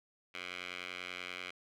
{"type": "tone with band-pass filter", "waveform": "10% pulse", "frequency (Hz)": 90.2, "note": "F#2", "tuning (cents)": -44, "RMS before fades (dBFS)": -44, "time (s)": [0.34, 1.51], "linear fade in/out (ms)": 10, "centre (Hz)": 2500, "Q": 2.4, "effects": []}